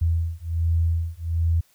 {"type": "beating tone pair", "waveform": "sine", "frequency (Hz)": [82.41, 83.71], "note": ["E2", "E2"], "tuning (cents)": [0, 27], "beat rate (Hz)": 1.3, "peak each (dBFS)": -23, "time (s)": [0.01, 1.61], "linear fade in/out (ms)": 10, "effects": ["white hiss -61 dBFS RMS until 1.74 s"]}